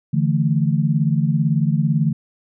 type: chord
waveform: sine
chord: D suspended second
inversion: none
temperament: equal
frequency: 146.83 / 164.81 / 220 Hz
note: D3 / E3 / A3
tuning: 0 / 0 / 0 cents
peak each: -18 / -19 / -22 dBFS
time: 0.13-2.13 s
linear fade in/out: 10 ms
effects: none